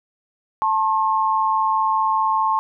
sine tone pair together, 880 / 1075.1 Hz, A5 / C6, 0 / +47 cents, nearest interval minor third, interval 347 cents, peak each -19 dBFS, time 0.62-2.59 s, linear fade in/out 0 ms, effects none

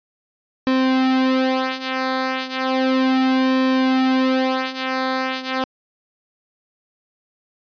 sawtooth tone with flanger, 260.8 Hz, C4, 5 cents flat, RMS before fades -19 dBFS, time 0.67-5.64 s, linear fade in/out 0 ms, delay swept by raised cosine 1.4 to 4.2 ms, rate 0.34 Hz, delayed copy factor -0.75, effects resampled to 11025 Hz

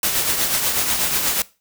white noise with tremolo, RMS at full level -18 dBFS, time 0.03-1.42 s, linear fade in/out 2 ms, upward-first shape triangle, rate 8.2 Hz, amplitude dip 50%, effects noise-tail reverb RT60 0.3 s tail -20 dB re dry

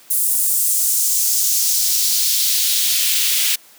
white noise with high-pass filter sweep, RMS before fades -17 dBFS, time 0.1-3.56 s, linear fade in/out 10 ms, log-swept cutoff 10000 to 2600 Hz, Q 1.5, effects white hiss -47 dBFS RMS until 3.78 s + high-pass 200 Hz 12 dB/octave

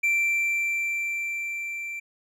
triangle tone with level ramp, 2349 Hz, D7, in tune, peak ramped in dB -18 to -30 dBFS, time 0.03-2 s, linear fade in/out 10 ms, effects none

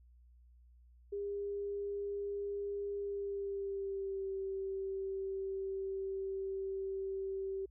sine tone with pitch glide, 403.6 to 386.9 Hz, G#4 to G4, -49 to -23 cents, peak -36 dBFS, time 1.12-7.66 s, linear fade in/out 10 ms, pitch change -74 cents, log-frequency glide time 2.96-4.31 s, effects added 60 Hz sine -59 dBFS peak until 7.7 s

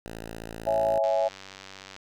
5% pulse tone, 55.7 Hz, A1, 22 cents sharp, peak -26 dBFS, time 0.06-0.98 s, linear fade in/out 0 ms
sine chord, C# minor, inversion none, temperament equal, 554.4 / 659.3 / 830.6 Hz, C#5 / E5 / G#5, 0 / 0 / 0 cents, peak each -26 / -24 / -29 dBFS, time 0.66-1.29 s, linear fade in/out 20 ms
click train, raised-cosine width 0.2 ms, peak -25 dBFS, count 90, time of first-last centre 1.04-1.964 s, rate 96.3 Hz
effects none

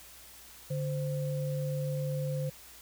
sine tone pair together, 145.5 / 518.9 Hz, D3 / C5, -16 / -14 cents, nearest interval octave + minor seventh, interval 2202 cents, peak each -31 / -36 dBFS, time 0.7-2.5 s, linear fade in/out 10 ms, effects added 60 Hz sine -62 dBFS peak until 2.81 s + white hiss -52 dBFS RMS until 2.81 s

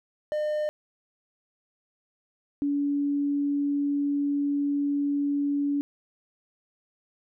triangle / sine tone pair in turn, 605 / 285.5 Hz, D#5 / D4, -49 / -49 cents, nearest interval octave + minor second, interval 1300 cents, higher first, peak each -23 dBFS, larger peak neither, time 0.32-0.69 / 2.62-5.81 s, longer second, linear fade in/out 0 ms, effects none

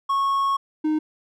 triangle tone pair in turn, 1100 / 308.7 Hz, C#6 / D#4, -14 / -14 cents, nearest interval octave + minor seventh, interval 2200 cents, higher first, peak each -17 dBFS, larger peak neither, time 0.09-0.57 / 0.84-0.99 s, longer first, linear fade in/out 10 ms, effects none

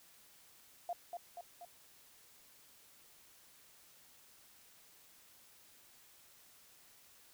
sine tone with echo, 698.5 Hz, F5, in tune, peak -36 dBFS, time 0.89-0.93 s, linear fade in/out 2 ms, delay 240 ms, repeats 3, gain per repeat -4 dB, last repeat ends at 1.65 s, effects white hiss -63 dBFS RMS until 7.33 s

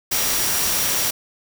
sine tone in noise, 5700 Hz, F8, 34 cents sharp, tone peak -28 dBFS, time 0.11-1.11 s, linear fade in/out 10 ms, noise white, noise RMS -21 dBFS, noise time 0.11-1.11 s, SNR -10 dB, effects none

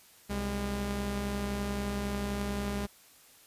sawtooth tone pair together, 63.8 / 202.7 Hz, C2 / G#3, -43 / -42 cents, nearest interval octave + minor sixth, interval 2001 cents, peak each -32 / -29 dBFS, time 0.29-2.87 s, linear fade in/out 20 ms, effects white hiss -58 dBFS RMS until 3.46 s + resampled to 32000 Hz

